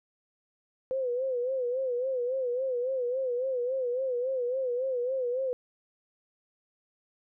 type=tone with vibrato; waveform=sine; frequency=507 Hz; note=B4; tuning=45 cents sharp; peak=-27 dBFS; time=0.91-5.53 s; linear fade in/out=0 ms; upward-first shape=sine; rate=3.6 Hz; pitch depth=92 cents each way; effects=none